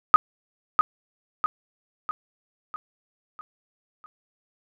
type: tone with echo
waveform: sine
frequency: 1252 Hz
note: D#6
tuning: 10 cents sharp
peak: -7 dBFS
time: 0.14-0.16 s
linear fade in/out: 0 ms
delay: 650 ms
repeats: 6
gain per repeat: -6 dB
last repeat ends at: 4.06 s
effects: none